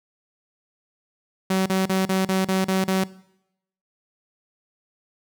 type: tone bursts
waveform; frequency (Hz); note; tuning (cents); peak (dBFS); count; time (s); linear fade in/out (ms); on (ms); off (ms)
sawtooth; 189.4; F#3; +41; -15; 8; 1.5-3.039; 5; 160; 37
effects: noise-tail reverb RT60 0.8 s tail -20 dB re dry